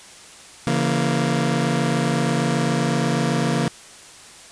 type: chord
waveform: sawtooth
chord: A# diminished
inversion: first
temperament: just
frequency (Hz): 139.85 / 167.82 / 233.1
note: C#3 / E3 / A#3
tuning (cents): +16 / +31 / 0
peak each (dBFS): -19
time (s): 0.67-3.68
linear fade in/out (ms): 0
effects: white hiss -43 dBFS RMS until 4.51 s + resampled to 22050 Hz